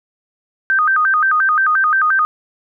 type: tone with vibrato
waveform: sine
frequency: 1390 Hz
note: F6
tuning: 9 cents flat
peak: -11 dBFS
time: 0.7-2.25 s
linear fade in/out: 0 ms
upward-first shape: square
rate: 5.7 Hz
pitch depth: 200 cents each way
effects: none